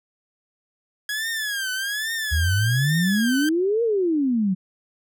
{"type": "tone with vibrato", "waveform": "sawtooth", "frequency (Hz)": 1661.2, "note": "G#6", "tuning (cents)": 0, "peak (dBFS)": -21, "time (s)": [1.09, 3.49], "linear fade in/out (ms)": 2, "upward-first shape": "triangle", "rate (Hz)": 1.2, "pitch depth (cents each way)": 180}
{"type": "exponential two-way sweep", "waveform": "sine", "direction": "up then down", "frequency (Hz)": [73.42, 476.6, 179.9], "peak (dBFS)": -18, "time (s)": [2.31, 4.55], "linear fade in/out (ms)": 20, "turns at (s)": 3.83}
{"effects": []}